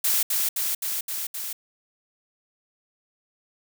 blue noise with echo, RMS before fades -22 dBFS, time 0.04-0.23 s, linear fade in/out 5 ms, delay 260 ms, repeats 5, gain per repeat -2 dB, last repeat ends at 1.53 s, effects none

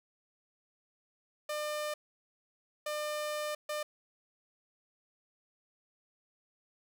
sawtooth tone bursts at uneven times, 600 Hz, D5, 37 cents sharp, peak -30 dBFS, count 3, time 1.49-1.94 / 2.86-3.55 / 3.69-3.83 s, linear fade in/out 5 ms, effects none

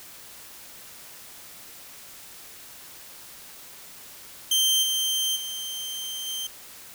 sawtooth tone with level steps, 3136 Hz, G7, in tune, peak -16 / -20 / -28 / -26 dBFS, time 4.51-6.47 s, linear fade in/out 5 ms, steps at 4.82 / 5.35 / 6.26 s, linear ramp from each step 20 ms, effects white hiss -45 dBFS RMS until 6.94 s

